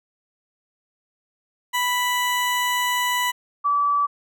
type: tone pair in turn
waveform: 20% pulse / sine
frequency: 987.8 / 1152.9 Hz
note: B5 / D6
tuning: 0 / -32 cents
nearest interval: minor third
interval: 268 cents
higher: second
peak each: -15 / -17 dBFS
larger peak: first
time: 1.73-3.32 / 3.64-4.07 s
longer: first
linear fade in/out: 20 ms
effects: none